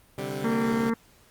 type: chord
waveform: 15% pulse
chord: C suspended second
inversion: none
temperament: equal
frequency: 130.81 / 146.83 / 196 Hz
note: C3 / D3 / G3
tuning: 0 / 0 / 0 cents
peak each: -29 dBFS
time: 0.18-0.9 s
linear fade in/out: 2 ms
type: harmonic tone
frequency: 228.9 Hz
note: A#3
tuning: 31 cents flat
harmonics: 1 / 2 / 4 / 5 / 6 / 7 / 8 / 9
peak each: -24 / -30 / -36 / -38 / -40 / -41 / -42 / -43 dBFS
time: 0.44-0.94 s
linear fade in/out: 5 ms
effects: pink hiss -58 dBFS RMS until 1.3 s + Opus 32 kbps